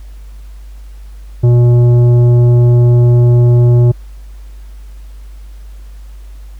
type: tone with tanh clipping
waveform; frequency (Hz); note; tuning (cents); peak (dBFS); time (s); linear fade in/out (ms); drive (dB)
triangle; 120.8; B2; -38; -6; 1.43-3.92; 10; 14
effects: added 50 Hz sine -28 dBFS peak until 6.59 s + pink hiss -49 dBFS RMS until 6.59 s